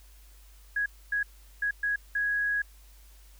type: tone bursts at uneven times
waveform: sine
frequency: 1661.2 Hz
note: G#6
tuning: in tune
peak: -25 dBFS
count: 5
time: 0.76-0.86 / 1.12-1.23 / 1.62-1.71 / 1.83-1.96 / 2.15-2.62 s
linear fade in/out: 5 ms
effects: added 50 Hz sine -51 dBFS peak until 3.39 s + white hiss -60 dBFS RMS until 3.39 s